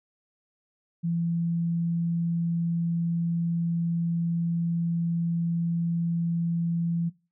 sine tone, 168.8 Hz, E3, 41 cents sharp, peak -24 dBFS, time 1.03-7.1 s, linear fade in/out 20 ms, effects noise-tail reverb RT60 0.3 s tail -20 dB re dry

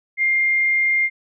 sine tone, 2112 Hz, C7, 16 cents sharp, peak -15 dBFS, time 0.17-1.1 s, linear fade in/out 50 ms, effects none

